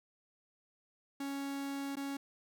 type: tone with dropouts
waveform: 45% pulse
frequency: 277.6 Hz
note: C#4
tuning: 3 cents sharp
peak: -37 dBFS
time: 1.2-2.17 s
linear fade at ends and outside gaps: 5 ms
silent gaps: 1.956-1.968 s
effects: none